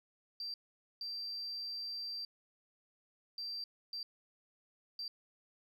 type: tone bursts at uneven times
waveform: sine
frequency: 4699 Hz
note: D8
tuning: in tune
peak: -38 dBFS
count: 5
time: 0.4-0.54 / 1.01-2.25 / 3.38-3.64 / 3.93-4.03 / 4.99-5.08 s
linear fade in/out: 2 ms
effects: tanh soft clip ceiling -35 dBFS